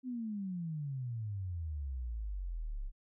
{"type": "exponential sweep", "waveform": "sine", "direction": "down", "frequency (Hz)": [261.1, 32.05], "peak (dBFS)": -36, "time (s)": [0.03, 2.92], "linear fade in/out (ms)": 50, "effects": []}